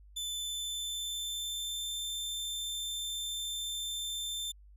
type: tone with pitch glide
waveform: sawtooth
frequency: 3520 to 3563 Hz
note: A7 to A7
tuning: 0 to +21 cents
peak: -32 dBFS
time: 0.16-4.52 s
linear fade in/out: 10 ms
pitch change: +21 cents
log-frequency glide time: 0.31-1.95 s
effects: added 50 Hz sine -53 dBFS peak until 4.76 s + resampled to 32000 Hz